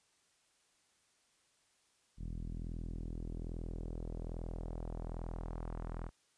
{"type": "tone with low-pass filter sweep", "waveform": "sawtooth", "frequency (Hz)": 41.2, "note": "E1", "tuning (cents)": 0, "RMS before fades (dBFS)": -42, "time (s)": [2.17, 6.11], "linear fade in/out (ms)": 50, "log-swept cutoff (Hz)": [200, 1300], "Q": 1.3, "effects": ["white hiss -73 dBFS RMS until 6.37 s", "resampled to 22050 Hz"]}